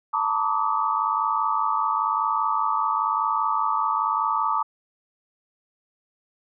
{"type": "tone cluster", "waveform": "sine", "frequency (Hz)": [884, 929, 1002, 1155, 1256], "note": ["A5", "A#5", "B5", "D6", "D#6"], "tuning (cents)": [8, -6, 25, -29, 16], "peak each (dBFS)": [-26, -33, -32, -24, -27], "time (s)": [0.13, 4.63], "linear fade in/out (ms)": 10, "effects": []}